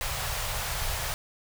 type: band-stop noise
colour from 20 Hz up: pink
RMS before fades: -31 dBFS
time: 0.01-1.14 s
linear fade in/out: 0 ms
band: 130 to 560 Hz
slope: 24 dB/octave
effects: none

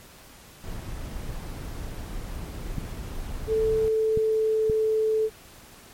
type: noise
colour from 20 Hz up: brown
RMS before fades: -34 dBFS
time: 0.64-3.88 s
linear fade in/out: 0 ms
type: clicks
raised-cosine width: 5 ms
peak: -17 dBFS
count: 3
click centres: 2.783 / 4.174 / 4.698 s
type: tone with pitch glide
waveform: sine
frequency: 440 to 437 Hz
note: A4 to A4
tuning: 0 to -12 cents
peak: -20 dBFS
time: 3.47-5.3 s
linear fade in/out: 50 ms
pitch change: -12 cents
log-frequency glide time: 3.81-4.77 s
effects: pink hiss -49 dBFS RMS until 5.93 s + MP3 64 kbps

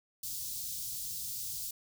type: band-stop noise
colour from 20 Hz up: white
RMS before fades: -39 dBFS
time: 0.23-1.71 s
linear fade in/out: 5 ms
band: 150 to 4200 Hz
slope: 24 dB/octave
effects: none

